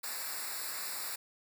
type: noise with comb filter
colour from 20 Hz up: white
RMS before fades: -39 dBFS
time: 0.03-1.16 s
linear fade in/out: 10 ms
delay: 0.32 ms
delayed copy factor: -1
effects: none